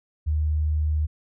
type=tone; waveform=sine; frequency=76.5 Hz; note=D#2; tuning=29 cents flat; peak=-20 dBFS; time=0.26-1.07 s; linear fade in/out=20 ms; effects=none